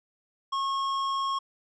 sine tone with hard clipping, 1089 Hz, C#6, 31 cents flat, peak -28 dBFS, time 0.52-1.39 s, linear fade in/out 10 ms, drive 13 dB, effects low-pass 6000 Hz 12 dB/octave

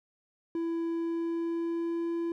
triangle tone with pitch glide, 333 to 337.1 Hz, E4 to E4, +18 to +39 cents, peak -27 dBFS, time 0.55-2.32 s, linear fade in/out 2 ms, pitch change +21 cents, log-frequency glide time 0.85-2.13 s, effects none

